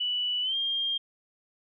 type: tone with pitch glide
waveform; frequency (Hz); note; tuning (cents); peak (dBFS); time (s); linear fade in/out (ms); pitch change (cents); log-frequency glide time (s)
sine; 2960 to 3209; F#7 to G7; 0 to +40; -26; 0-0.98; 10; +140; 0.42-0.56
effects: none